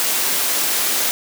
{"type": "high-pass noise", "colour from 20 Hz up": "white", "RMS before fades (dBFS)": -19, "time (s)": [0, 1.11], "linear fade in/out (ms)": 0, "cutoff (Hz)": 250, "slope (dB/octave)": 12, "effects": []}